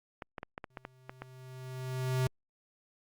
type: clicks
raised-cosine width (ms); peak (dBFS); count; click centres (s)
0.5; -25; 9; 0.222 / 0.382 / 0.431 / 0.579 / 0.642 / 0.772 / 0.851 / 1.095 / 1.22
type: tone with exponential growth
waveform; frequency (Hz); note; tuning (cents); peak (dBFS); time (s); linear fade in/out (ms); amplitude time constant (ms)
square; 129.1; C3; -23; -27; 0.7-2.27; 2; 340
effects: Opus 48 kbps